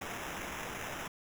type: noise with sample-and-hold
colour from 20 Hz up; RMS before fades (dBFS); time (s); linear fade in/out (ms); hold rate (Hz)
violet; -41; 0.01-1.08; 5; 4410
effects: none